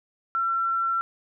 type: tone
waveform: sine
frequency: 1353 Hz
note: E6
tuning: 45 cents sharp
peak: -22 dBFS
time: 0.35-1.01 s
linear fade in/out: 0 ms
effects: none